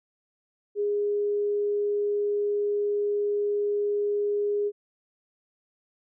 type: tone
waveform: sine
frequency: 411.5 Hz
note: G#4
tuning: 16 cents flat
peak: -23 dBFS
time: 0.75-4.72 s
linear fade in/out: 50 ms
effects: none